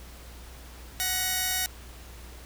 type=tone pair together; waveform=5% pulse; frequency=740 / 1892.9 Hz; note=F#5 / A#6; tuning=0 / +26 cents; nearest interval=octave + major third; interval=1626 cents; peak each=-18 dBFS; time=1-1.66 s; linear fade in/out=0 ms; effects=added 60 Hz sine -44 dBFS peak until 2.45 s + pink hiss -49 dBFS RMS until 2.45 s